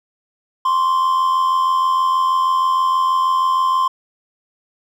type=tone pair together; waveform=triangle; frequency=1045 / 1131.3 Hz; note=C6 / C#6; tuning=-2 / +35 cents; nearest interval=minor second; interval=137 cents; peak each=-12 / -23 dBFS; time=0.65-3.88 s; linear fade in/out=5 ms; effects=none